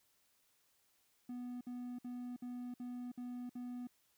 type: tone bursts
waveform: triangle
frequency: 246 Hz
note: B3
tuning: 7 cents flat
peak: -40 dBFS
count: 7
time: 1.29-3.872 s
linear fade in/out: 5 ms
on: 320 ms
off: 57 ms
effects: white hiss -75 dBFS RMS until 4.17 s